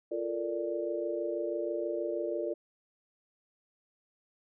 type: chord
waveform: sine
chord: Bb major seventh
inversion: second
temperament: equal with one note detuned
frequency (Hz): 345.6 / 440 / 466.2 / 587.3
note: F4 / A4 / Bb4 / D5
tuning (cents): -18 / 0 / 0 / 0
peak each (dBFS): -35 / -39 / -38 / -35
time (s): 0.11-2.54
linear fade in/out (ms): 10
effects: none